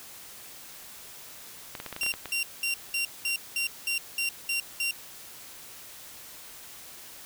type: clicks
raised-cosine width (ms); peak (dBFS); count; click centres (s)
0.3; -20; 9; 1.752 / 1.801 / 1.863 / 1.927 / 1.964 / 2.033 / 2.064 / 2.139 / 2.257
type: tone bursts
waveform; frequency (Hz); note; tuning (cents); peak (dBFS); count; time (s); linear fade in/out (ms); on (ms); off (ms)
sawtooth; 2759; F7; -22; -23; 10; 2.01-4.91; 2; 110; 200
effects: white hiss -46 dBFS RMS until 7.25 s